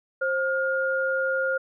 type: tone pair together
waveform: sine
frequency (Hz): 530 / 1418.7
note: C5 / F6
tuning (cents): +22 / +27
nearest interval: octave + perfect fourth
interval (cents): 1705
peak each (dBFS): -25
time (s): 0.21-1.58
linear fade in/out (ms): 10
effects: none